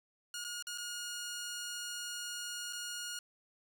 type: tone with dropouts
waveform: 10% pulse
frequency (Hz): 1433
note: F6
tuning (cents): +44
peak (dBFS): -31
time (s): 0.34-3.19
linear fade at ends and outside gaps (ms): 2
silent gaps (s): 0.442-0.447 / 0.625-0.669 / 0.777-0.782 / 2.727-2.731
effects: none